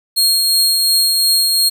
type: tone with tremolo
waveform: sawtooth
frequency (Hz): 4255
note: C8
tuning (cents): +28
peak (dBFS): -7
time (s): 0.16-1.7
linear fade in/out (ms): 20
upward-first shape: triangle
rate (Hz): 2.8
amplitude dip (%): 30
effects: 7-bit